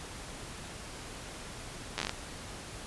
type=slowing click train; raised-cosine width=0.2 ms; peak=-14 dBFS; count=8; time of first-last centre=1.98-2.094 s; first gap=10 ms; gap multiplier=1.16; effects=pink hiss -44 dBFS RMS until 2.86 s + resampled to 24000 Hz